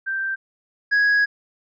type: tone pair in turn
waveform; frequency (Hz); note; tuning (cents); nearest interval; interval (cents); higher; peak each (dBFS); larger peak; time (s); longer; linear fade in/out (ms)
sine / triangle; 1568 / 1661.4; G6 / G#6; 0 / 0; minor second; 100; second; -22 / -13; second; 0.06-0.36 / 0.91-1.26; second; 20
effects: resampled to 16000 Hz